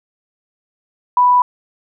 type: tone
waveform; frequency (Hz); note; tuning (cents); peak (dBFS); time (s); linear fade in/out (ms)
sine; 987.8; B5; 0; -8; 1.17-1.42; 2
effects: none